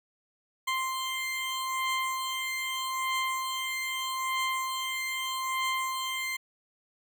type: beating tone pair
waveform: 20% pulse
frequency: 1046.5 / 1047.3 Hz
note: C6 / C6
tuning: 0 / +1 cents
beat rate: 0.8 Hz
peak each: -30 / -26 dBFS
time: 0.67-6.37 s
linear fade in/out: 10 ms
effects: none